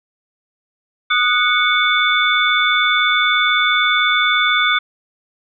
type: tone cluster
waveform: sine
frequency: 1235 / 1473 / 2221 / 3511 Hz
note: D#6 / F#6 / C#7 / A7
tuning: -13 / -8 / +3 / -4 cents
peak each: -18 dBFS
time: 1.1-4.79 s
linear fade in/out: 10 ms
effects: none